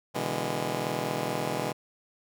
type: chord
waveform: 10% pulse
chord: E dominant seventh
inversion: second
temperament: just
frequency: 123.61 / 148.33 / 164.81 / 206 Hz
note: B2 / D3 / E3 / G#3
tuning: +2 / +18 / 0 / -14 cents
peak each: -27 dBFS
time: 0.14-1.73 s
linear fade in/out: 20 ms
effects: none